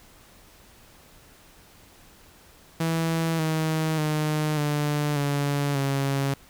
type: tone with pitch steps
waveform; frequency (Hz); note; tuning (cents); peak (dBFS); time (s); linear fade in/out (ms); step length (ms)
sawtooth; 163.7 / 158.22 / 152.91 / 147.79 / 142.84 / 138.05; E3 / D#3 / D#3 / D3 / D3 / C#3; -12 / +29 / -30 / +11 / -48 / -7; -19; 2.8-6.34; 5; 590
effects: pink hiss -53 dBFS RMS until 6.49 s